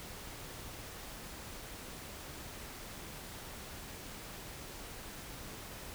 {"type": "silence", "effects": ["pink hiss -47 dBFS RMS until 5.94 s"]}